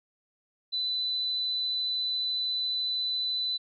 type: tone with vibrato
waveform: sine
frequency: 4000 Hz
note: B7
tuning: 21 cents sharp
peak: -27 dBFS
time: 0.72-3.58 s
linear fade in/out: 20 ms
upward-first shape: triangle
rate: 14 Hz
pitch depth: 10 cents each way
effects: none